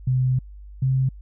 sine tone pair in turn, 128.6 / 131.83 Hz, C3 / C3, -30 / +13 cents, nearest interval unison, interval 43 cents, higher second, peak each -17 dBFS, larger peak neither, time 0.07-0.39 / 0.82-1.09 s, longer first, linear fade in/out 5 ms, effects added 50 Hz sine -38 dBFS peak until 1.21 s

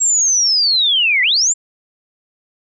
sine linear two-way sweep, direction down then up, 7640 to 1932 to 7520 Hz, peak -11 dBFS, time 0-1.54 s, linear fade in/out 20 ms, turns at 1.22 s, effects none

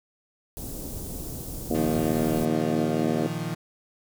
pink band-stop noise, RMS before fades -35 dBFS, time 0.57-2.45 s, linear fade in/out 0 ms, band 430 to 8500 Hz, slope 12 dB/octave
harmonic tone, 78.8 Hz, D#2, 23 cents sharp, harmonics 3 / 4 / 5 / 6 / 7 / 8 / 9, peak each -27 / -29 / -31 / -33 / -34 / -35 / -36 dBFS, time 1.7-3.27 s, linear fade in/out 5 ms
35% pulse chord, Bb suspended fourth, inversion none, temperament equal, 116.54 / 155.56 / 174.61 Hz, Bb2 / Eb3 / F3, 0 / 0 / 0 cents, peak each -34 / -30 / -31 dBFS, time 1.74-3.55 s, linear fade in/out 10 ms
effects none

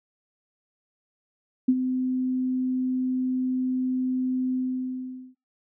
sine tone with ADSR envelope, 256.1 Hz, C4, 37 cents flat, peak -14 dBFS, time 1.68-5.35 s, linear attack 8 ms, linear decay 53 ms, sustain -9 dB, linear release 810 ms, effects noise-tail reverb RT60 0.3 s tail -25 dB re dry

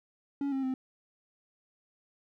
triangle tone with pitch steps, 280.7 / 268.1 / 260.5 Hz, C#4 / C4 / C4, +22 / +42 / -7 cents, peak -27 dBFS, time 0.41-0.74 s, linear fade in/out 2 ms, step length 110 ms, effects none

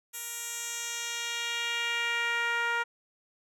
10% pulse tone with band-pass filter sweep, 470 Hz, A#4, 14 cents sharp, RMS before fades -32 dBFS, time 0.13-2.84 s, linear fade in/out 20 ms, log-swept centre 11000 to 1300 Hz, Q 1.3, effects none

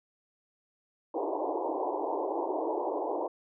pink band-pass noise, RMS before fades -32 dBFS, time 1.14-3.28 s, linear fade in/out 10 ms, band 300 to 1000 Hz, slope 96 dB/octave, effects none

